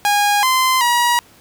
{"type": "tone with pitch steps", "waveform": "sawtooth", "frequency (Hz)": [820, 1035, 959], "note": ["G#5", "C6", "A#5"], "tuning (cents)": [-22, -19, 49], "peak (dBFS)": -9, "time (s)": [0.05, 1.19], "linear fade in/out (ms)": 0, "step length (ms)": 380, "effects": ["pink hiss -48 dBFS RMS until 1.4 s", "high-pass 60 Hz 12 dB/octave"]}